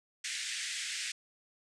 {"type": "band-pass noise", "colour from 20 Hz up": "pink", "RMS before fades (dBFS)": -38, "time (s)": [0.24, 1.12], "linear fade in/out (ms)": 5, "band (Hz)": [1700, 9000], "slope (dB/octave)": 48, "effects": []}